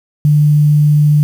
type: tone with quantisation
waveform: sine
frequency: 148.8 Hz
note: D3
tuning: 23 cents sharp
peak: -6 dBFS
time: 0.25-1.23 s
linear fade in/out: 0 ms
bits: 6
effects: none